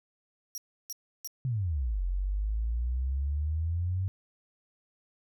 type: tone bursts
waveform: sawtooth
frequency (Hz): 5690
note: F8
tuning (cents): +31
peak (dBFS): -33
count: 3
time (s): 0.55-1.274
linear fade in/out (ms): 0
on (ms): 28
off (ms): 320
type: exponential two-way sweep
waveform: sine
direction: down then up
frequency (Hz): 135.2 to 44.02 to 96.3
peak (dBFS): -27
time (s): 1.45-4.08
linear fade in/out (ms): 0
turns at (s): 2.03
effects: none